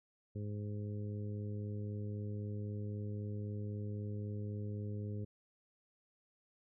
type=harmonic tone; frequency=103.83 Hz; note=G#2; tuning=in tune; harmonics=1 / 2 / 3 / 4 / 5; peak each=-39 / -46 / -52 / -50 / -56 dBFS; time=0.35-5.25 s; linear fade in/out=10 ms; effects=none